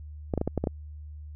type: clicks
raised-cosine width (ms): 2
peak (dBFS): -13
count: 7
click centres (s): 0.338 / 0.377 / 0.414 / 0.476 / 0.577 / 0.64 / 0.672
effects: added 75 Hz sine -39 dBFS peak until 1.35 s